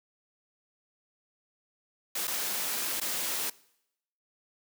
white noise with dropouts, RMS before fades -32 dBFS, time 2.15-3.5 s, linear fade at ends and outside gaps 5 ms, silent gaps 2.272-2.277 / 3.001-3.013 s, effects noise-tail reverb RT60 0.8 s tail -22 dB re dry + high-pass 200 Hz 12 dB/octave

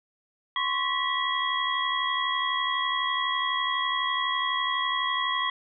sine tone cluster, 1037 / 1109 / 1953 / 3299 Hz, C6 / C#6 / B6 / G#7, -16 / 0 / -20 / -12 cents, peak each -30 dBFS, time 0.56-5.5 s, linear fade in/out 2 ms, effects none

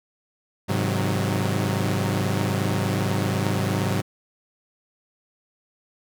sawtooth chord, Ab dominant seventh, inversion none, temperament equal with one note detuned, 102.46 / 130.81 / 155.56 / 185 Hz, Ab2 / C3 / Eb3 / Gb3, -23 / 0 / 0 / 0 cents, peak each -21 / -24 / -27 / -23 dBFS, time 0.68-4.02 s, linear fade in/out 20 ms, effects none

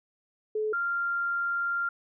sine tone pair in turn, 430 / 1390.6 Hz, A4 / F6, -40 / -8 cents, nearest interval octave + minor sixth, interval 2032 cents, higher second, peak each -26 dBFS, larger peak neither, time 0.55-0.73 / 0.73-1.89 s, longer second, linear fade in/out 5 ms, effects none

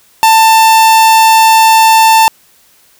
45% pulse tone, 890 Hz, A5, 20 cents sharp, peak -3 dBFS, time 0.23-2.28 s, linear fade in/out 0 ms, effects white hiss -47 dBFS RMS until 2.99 s

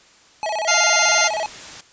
square tone with vibrato, 740 Hz, F#5, in tune, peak -22 dBFS, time 0.43-1.46 s, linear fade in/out 0 ms, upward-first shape square, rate 16 Hz, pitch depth 240 cents each way
harmonic tone, 698.5 Hz, F5, in tune, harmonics 1 / 2 / 3 / 4 / 5 / 6 / 7 / 8 / 9, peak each -26 / -21 / -20 / -26 / -29 / -24 / -30 / -26 / -20 dBFS, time 0.67-1.29 s, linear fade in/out 20 ms
white noise, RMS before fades -36 dBFS, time 1.01-1.81 s, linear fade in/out 5 ms
effects white hiss -51 dBFS RMS until 1.92 s + resampled to 16000 Hz

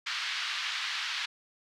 white band-pass noise, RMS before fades -34 dBFS, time 0.06-1.26 s, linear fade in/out 10 ms, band 1200 to 4200 Hz, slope 24 dB/octave, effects none

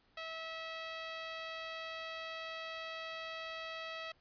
10% pulse tone, 649 Hz, E5, 27 cents flat, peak -33 dBFS, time 0.17-4.12 s, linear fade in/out 5 ms, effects pink hiss -71 dBFS RMS until 4.2 s + resampled to 11025 Hz

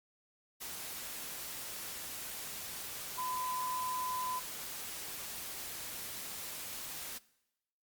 sine tone in noise, 1010 Hz, B5, 39 cents sharp, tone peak -35 dBFS, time 3.17-4.4 s, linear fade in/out 20 ms, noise white, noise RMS -43 dBFS, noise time 0.6-7.19 s, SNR +5 dB, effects noise-tail reverb RT60 0.9 s tail -21 dB re dry + Opus 48 kbps

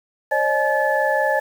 sine tone cluster, 541 / 606 / 852 / 1732 Hz, C#5 / D#5 / G#5 / A6, -42 / -46 / +44 / -28 cents, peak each -22 dBFS, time 0.31-1.4 s, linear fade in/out 10 ms, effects 7-bit

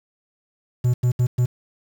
triangle tone bursts at uneven times, 123.5 Hz, B2, in tune, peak -13 dBFS, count 4, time 0.84-0.94 / 1.03-1.12 / 1.19-1.27 / 1.38-1.46 s, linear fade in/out 10 ms, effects 7-bit

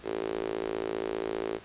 sawtooth tone with high-pass filter, 55 Hz, A1, in tune, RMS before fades -33 dBFS, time 0.03-1.6 s, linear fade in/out 50 ms, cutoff 390 Hz, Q 4.7, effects pink hiss -51 dBFS RMS until 1.64 s + resampled to 8000 Hz

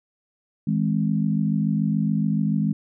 sine chord, E augmented, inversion none, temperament equal with one note detuned, 160.68 / 207.7 / 261.6 Hz, E3 / G#3 / B#3, -44 / 0 / 0 cents, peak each -23 / -22 / -28 dBFS, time 0.67-2.73 s, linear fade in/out 5 ms, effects none

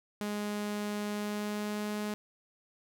sawtooth tone with pitch glide, 207.7 to 209.7 Hz, G#3 to G#3, 0 to +17 cents, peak -29 dBFS, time 0.21-2.14 s, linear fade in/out 0 ms, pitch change +17 cents, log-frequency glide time 1.11-1.91 s, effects none

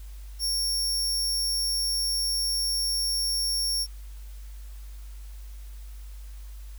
sawtooth tone, 5500 Hz, F8, 27 cents flat, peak -22 dBFS, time 0.39-3.87 s, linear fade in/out 50 ms, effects added 50 Hz sine -38 dBFS peak until 6.78 s + white hiss -56 dBFS RMS until 6.78 s

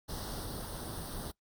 pink noise with comb filter, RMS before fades -40 dBFS, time 0.08-1.32 s, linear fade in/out 20 ms, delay 0.21 ms, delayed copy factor +0.8, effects noise-tail reverb RT60 0.1 s tail -21 dB re dry + Opus 48 kbps

